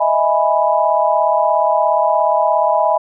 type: chord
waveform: sine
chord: E major seventh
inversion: third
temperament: equal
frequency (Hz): 622.3 / 659.3 / 830.6 / 987.8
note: D#5 / E5 / G#5 / B5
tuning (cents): 0 / 0 / 0 / 0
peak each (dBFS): -17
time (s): 0-2.98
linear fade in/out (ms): 10
effects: none